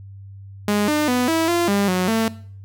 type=tone with pitch steps; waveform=sawtooth; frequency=206.8 / 301.1 / 248.3 / 325.7 / 344.6 / 200.9 / 183 / 224.3 Hz; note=G#3 / D4 / B3 / E4 / F4 / G3 / F#3 / A3; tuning=-7 / +43 / +9 / -21 / -23 / +43 / -19 / +34 cents; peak=-13 dBFS; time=0.68-2.28 s; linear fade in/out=2 ms; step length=200 ms; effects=noise-tail reverb RT60 0.5 s tail -18 dB re dry + added 98 Hz sine -36 dBFS peak until 2.64 s